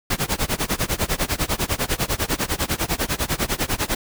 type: noise with tremolo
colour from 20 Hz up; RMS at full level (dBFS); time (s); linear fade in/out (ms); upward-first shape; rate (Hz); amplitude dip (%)
pink; -20; 0.1-3.95; 5; sine; 10; 95
effects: none